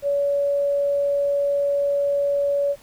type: tone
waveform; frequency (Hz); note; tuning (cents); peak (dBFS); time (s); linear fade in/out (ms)
sine; 567; C#5; +39; -18; 0.02-2.76; 50
effects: pink hiss -51 dBFS RMS until 2.82 s